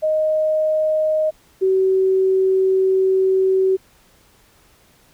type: tone pair in turn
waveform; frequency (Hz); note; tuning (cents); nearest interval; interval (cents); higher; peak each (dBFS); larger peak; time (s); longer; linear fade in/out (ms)
sine; 622.3 / 379.6; D#5 / F#4; 0 / +44; major sixth; 856; first; -15 / -13; second; 0.02-1.31 / 1.61-3.77; second; 20
effects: pink hiss -54 dBFS RMS until 5.13 s